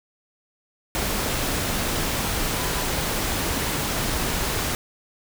sine tone in noise, 1000 Hz, B5, 21 cents sharp, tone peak -36 dBFS, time 2.53-2.85 s, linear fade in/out 0 ms, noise pink, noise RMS -25 dBFS, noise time 0.95-4.75 s, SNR -14 dB, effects none

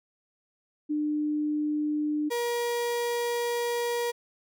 sine / 35% pulse tone pair in turn, 300 / 476.2 Hz, D4 / A#4, +37 / +37 cents, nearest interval minor sixth, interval 800 cents, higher second, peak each -25 dBFS, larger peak neither, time 0.89-2.3 / 2.3-4.12 s, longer second, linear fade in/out 20 ms, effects none

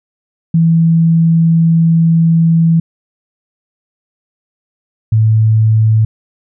sine tone pair in turn, 164.81 / 110 Hz, E3 / A2, 0 / 0 cents, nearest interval perfect fifth, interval 700 cents, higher first, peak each -6 dBFS, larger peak neither, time 0.54-2.8 / 5.12-6.05 s, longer first, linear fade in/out 5 ms, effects none

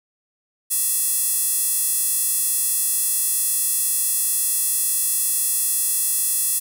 square tone with high-pass filter, 381.1 Hz, G4, 49 cents flat, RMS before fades -21 dBFS, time 0.7-6.6 s, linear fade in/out 20 ms, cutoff 10000 Hz, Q 1.9, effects none

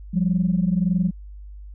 sine tone pair together, 174.61 / 196.19 Hz, F3 / G3, 0 / +2 cents, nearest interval major second, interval 202 cents, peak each -19 / -21 dBFS, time 0.13-1.11 s, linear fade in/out 20 ms, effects tanh soft clip ceiling -10 dBFS + added 50 Hz sine -36 dBFS peak until 1.74 s

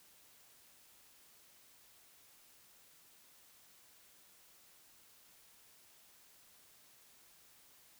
silence, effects white hiss -64 dBFS RMS until 7.99 s

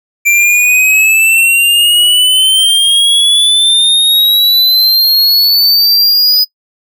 square exponential sweep, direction up, 2349 to 4994 Hz, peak -6 dBFS, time 0.25-6.45 s, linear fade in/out 20 ms, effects noise-tail reverb RT60 0.1 s tail -24 dB re dry

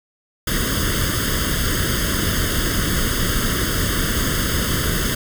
pink noise with comb filter, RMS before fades -20 dBFS, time 0.47-5.15 s, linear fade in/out 5 ms, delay 0.61 ms, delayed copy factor +0.95, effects none

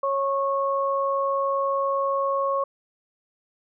sine tone pair together, 550 / 1097.4 Hz, C#5 / C#6, -14 / -18 cents, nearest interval octave, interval 1196 cents, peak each -24 dBFS, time 0.03-2.64 s, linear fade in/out 5 ms, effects none

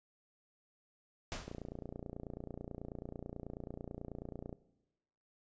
pink noise with exponential decay, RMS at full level -38 dBFS, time 1.32-1.66 s, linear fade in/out 0 ms, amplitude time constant 73 ms
click train, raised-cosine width 2 ms, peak -30 dBFS, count 90, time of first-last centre 1.48-4.528 s, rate 29.2 Hz
effects noise-tail reverb RT60 1.0 s tail -19 dB re dry + resampled to 16000 Hz

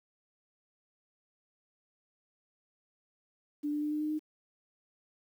sine tone with pitch steps, 294.1 / 296.7 / 299.2 / 301.8 / 304.5 / 307.1 Hz, D4 / D4 / D4 / D4 / D#4 / D#4, +3 / +18 / +32 / +47 / -37 / -23 cents, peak -30 dBFS, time 3.63-4.194 s, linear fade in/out 20 ms, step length 94 ms, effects 10-bit

